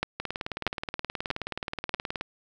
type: two click trains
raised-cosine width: 0.3 ms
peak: -10 / -15 dBFS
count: 4 / 39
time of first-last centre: 0.03-1.941 / 0.2-2.211 s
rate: 1.57 / 18.9 Hz
effects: none